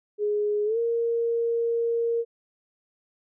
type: tone with pitch glide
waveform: sine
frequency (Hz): 416.8 to 465.1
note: G#4 to A#4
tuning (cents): +6 to -4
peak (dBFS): -22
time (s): 0.18-2.25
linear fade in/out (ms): 50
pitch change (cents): +190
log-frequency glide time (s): 0.65-0.78
effects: none